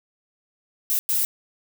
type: noise bursts at uneven times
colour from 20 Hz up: violet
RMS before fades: -22 dBFS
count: 2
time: 0.9-0.99 / 1.09-1.25 s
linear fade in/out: 0 ms
effects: none